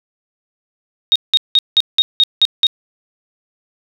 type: tone bursts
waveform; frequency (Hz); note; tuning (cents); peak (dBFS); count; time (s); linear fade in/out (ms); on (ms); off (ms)
sine; 3729; A#7; 0; -7; 8; 1.12-2.668; 0; 36; 180
effects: none